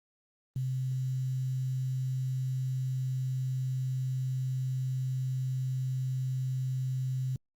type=tone with quantisation; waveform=sine; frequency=130 Hz; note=C3; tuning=11 cents flat; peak=-29 dBFS; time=0.56-7.36 s; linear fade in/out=2 ms; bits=9; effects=Opus 32 kbps